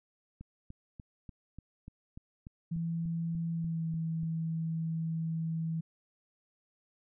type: click train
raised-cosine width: 5 ms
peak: -33 dBFS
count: 14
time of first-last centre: 0.41-4.234 s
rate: 3.4 Hz
type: tone with pitch glide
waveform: sine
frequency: 166.4 to 162.6 Hz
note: E3 to E3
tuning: +17 to -23 cents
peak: -31 dBFS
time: 2.71-5.81 s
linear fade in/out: 10 ms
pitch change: -40 cents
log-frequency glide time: 3.52-3.88 s
effects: none